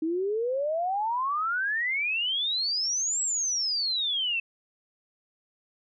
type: exponential two-way sweep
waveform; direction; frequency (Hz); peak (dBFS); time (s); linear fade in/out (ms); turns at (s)
sine; up then down; 311.1 to 7780 to 2625; -25; 0.02-4.4; 5; 3.22
effects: none